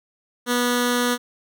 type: tone with notch filter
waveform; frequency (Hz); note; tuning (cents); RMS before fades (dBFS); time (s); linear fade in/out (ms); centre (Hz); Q
10% pulse; 244.2; B3; -19; -21; 0.46-1.18; 50; 790; 1.5
effects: none